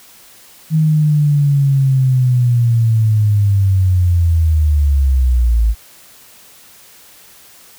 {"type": "linear sweep", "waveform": "sine", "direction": "down", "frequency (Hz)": [158.9, 53.2], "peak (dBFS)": -9, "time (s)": [0.7, 5.75], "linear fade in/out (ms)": 50, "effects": ["white hiss -43 dBFS RMS until 7.78 s"]}